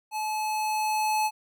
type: tone with level ramp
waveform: square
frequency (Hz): 860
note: A5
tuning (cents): -40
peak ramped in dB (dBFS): -29 to -23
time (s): 0.11-1.31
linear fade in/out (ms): 50
effects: none